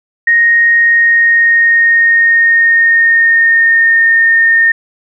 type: tone with pitch glide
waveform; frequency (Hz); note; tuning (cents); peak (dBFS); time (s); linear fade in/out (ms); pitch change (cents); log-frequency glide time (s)
sine; 1864.7 to 1830.5; A#6 to A#6; 0 to -32; -5; 0.27-4.72; 5; -32; 0.72-4.07
effects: none